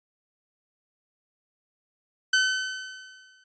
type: tone with exponential decay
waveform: sawtooth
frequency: 1522 Hz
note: F#6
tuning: 48 cents sharp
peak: -14 dBFS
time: 2.33-3.44 s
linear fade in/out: 5 ms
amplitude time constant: 240 ms
effects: resampled to 16000 Hz